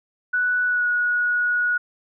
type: tone with pitch glide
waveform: sine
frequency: 1480 to 1457.1 Hz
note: F#6 to F#6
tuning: 0 to -27 cents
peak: -18 dBFS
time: 0.33-1.78 s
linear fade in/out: 10 ms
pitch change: -27 cents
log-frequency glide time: 0.66-0.87 s
effects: none